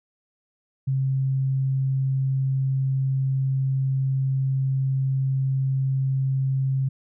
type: tone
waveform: sine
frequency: 133.8 Hz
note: C3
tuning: 39 cents sharp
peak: -20 dBFS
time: 0.87-6.89 s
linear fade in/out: 10 ms
effects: none